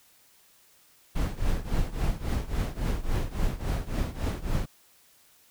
brown noise with tremolo, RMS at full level -24 dBFS, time 1.15-4.66 s, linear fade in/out 10 ms, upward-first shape triangle, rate 3.6 Hz, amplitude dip 90%, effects white hiss -60 dBFS RMS until 5.5 s

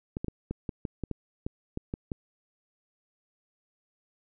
clicks, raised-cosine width 3 ms, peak -19 dBFS, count 12, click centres 0.169 / 0.245 / 0.283 / 0.51 / 0.692 / 0.852 / 1.037 / 1.113 / 1.465 / 1.774 / 1.939 / 2.118 s, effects none

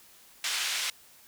pink band-pass noise, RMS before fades -31 dBFS, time 0.44-0.9 s, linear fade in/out 2 ms, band 2100 to 7300 Hz, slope 12 dB/octave, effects white hiss -56 dBFS RMS until 1.27 s

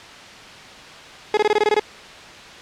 30% pulse tone bursts, 422.4 Hz, G#4, 29 cents sharp, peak -11 dBFS, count 9, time 1.34-1.796 s, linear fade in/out 2 ms, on 32 ms, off 21 ms, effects white hiss -39 dBFS RMS until 2.61 s + low-pass 4000 Hz 12 dB/octave

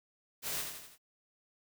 white noise with echo, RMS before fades -37 dBFS, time 0.42-0.65 s, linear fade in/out 50 ms, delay 83 ms, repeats 4, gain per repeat -5 dB, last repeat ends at 0.982 s, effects none

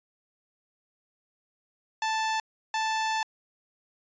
sawtooth tone bursts at uneven times, 880 Hz, A5, in tune, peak -22 dBFS, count 2, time 2.02-2.4 / 2.74-3.23 s, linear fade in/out 2 ms, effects resampled to 16000 Hz

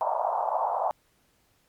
pink band-pass noise, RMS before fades -27 dBFS, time 0.01-0.91 s, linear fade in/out 0 ms, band 630 to 1000 Hz, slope 48 dB/octave, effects pink hiss -67 dBFS RMS until 1.68 s + MP3 96 kbps

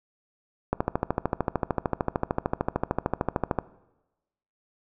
click train, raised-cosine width 1 ms, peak -9 dBFS, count 39, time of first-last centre 0.73-3.587 s, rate 13.3 Hz, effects noise-tail reverb RT60 1.0 s tail -19 dB re dry

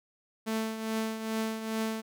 sawtooth tone with tremolo, 221.3 Hz, A3, 10 cents sharp, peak -24 dBFS, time 0.46-2.02 s, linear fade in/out 20 ms, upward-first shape triangle, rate 2.4 Hz, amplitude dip 65%, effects none

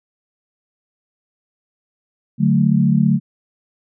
sine chord, D major, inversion none, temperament equal, 146.83 / 185 / 220 Hz, D3 / F#3 / A3, 0 / 0 / 0 cents, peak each -16 dBFS, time 2.38-3.2 s, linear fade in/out 50 ms, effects none

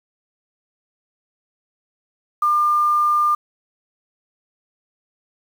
sine tone with quantisation, 1200 Hz, D6, 37 cents sharp, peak -14 dBFS, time 2.42-3.35 s, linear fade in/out 5 ms, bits 7, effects none

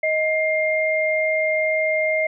sine tone pair together, 628.2 / 2113 Hz, D#5 / C7, +16 / +16 cents, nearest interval octave + major sixth, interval 2100 cents, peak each -20 / -21 dBFS, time 0.03-2.27 s, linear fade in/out 5 ms, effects none

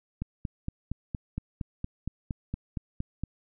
click train, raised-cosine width 5 ms, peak -19 dBFS, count 14, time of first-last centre 0.22-3.236 s, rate 4.31 Hz, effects none

